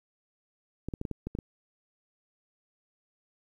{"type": "clicks", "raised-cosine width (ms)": 3, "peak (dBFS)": -21, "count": 8, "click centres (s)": [0.886, 0.938, 1.014, 1.052, 1.113, 1.27, 1.351, 1.388], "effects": ["10-bit"]}